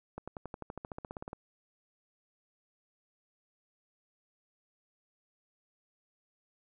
accelerating click train, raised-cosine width 1 ms, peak -26 dBFS, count 17, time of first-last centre 0.18-1.331 s, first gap 96 ms, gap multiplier 0.96, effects none

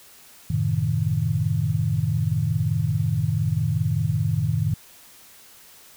sine chord, F# diminished seventh, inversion none, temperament equal, 92.5 / 110 / 130.81 / 155.56 Hz, F#2 / A2 / C3 / Eb3, 0 / 0 / 0 / 0 cents, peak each -28 / -24 / -27 / -24 dBFS, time 0.5-4.74 s, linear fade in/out 5 ms, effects white hiss -49 dBFS RMS until 5.96 s

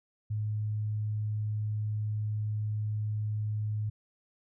sine tone, 106.5 Hz, G#2, 44 cents sharp, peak -29 dBFS, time 0.3-3.9 s, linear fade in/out 10 ms, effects none

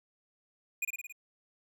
square tone with echo, 2451 Hz, D#7, 27 cents flat, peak -30 dBFS, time 0.82-0.85 s, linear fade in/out 5 ms, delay 55 ms, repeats 5, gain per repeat -3 dB, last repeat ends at 1.125 s, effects none

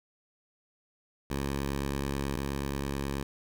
10% pulse tone pair in turn, 69.3 / 69.3 Hz, C#2 / C#2, 0 / 0 cents, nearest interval unison, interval 0 cents, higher neither, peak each -22 / -23 dBFS, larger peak first, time 1.3-2.36 / 2.36-3.23 s, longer first, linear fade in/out 5 ms, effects none

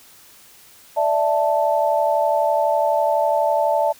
sine chord, D suspended second, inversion none, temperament equal, 587.3 / 659.3 / 880 Hz, D5 / E5 / A5, 0 / 0 / 0 cents, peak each -20 dBFS, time 0.96-3.93 s, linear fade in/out 20 ms, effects white hiss -48 dBFS RMS until 3.99 s

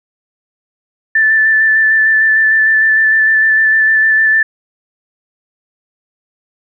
sine tone with vibrato, 1760 Hz, A6, in tune, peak -7 dBFS, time 1.15-4.43 s, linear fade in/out 5 ms, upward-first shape square, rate 6.6 Hz, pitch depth 13 cents each way, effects none

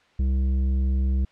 sine tone with tanh clipping, 65.8 Hz, C2, 10 cents sharp, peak -21 dBFS, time 0.19-1.25 s, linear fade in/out 5 ms, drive 9 dB, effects white hiss -59 dBFS RMS until 1.31 s + low-pass 3000 Hz 12 dB/octave

